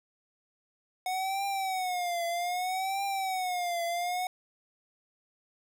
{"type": "tone with vibrato", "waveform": "square", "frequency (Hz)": 735, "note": "F#5", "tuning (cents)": -12, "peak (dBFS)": -30, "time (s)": [1.06, 4.27], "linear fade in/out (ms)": 2, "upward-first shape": "triangle", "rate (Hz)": 0.63, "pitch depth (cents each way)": 140, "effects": []}